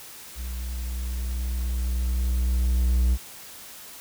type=tone with level ramp; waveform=triangle; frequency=61.6 Hz; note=B1; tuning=4 cents flat; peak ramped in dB=-28 to -15 dBFS; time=0.35-3.18 s; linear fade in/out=50 ms; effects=white hiss -43 dBFS RMS until 4 s